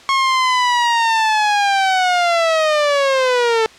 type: linear sweep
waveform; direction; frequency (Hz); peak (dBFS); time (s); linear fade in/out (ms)
sawtooth; down; 1090 to 438.8; -9; 0.09-3.66; 0
effects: white hiss -42 dBFS RMS until 3.78 s + low-pass 5000 Hz 12 dB/octave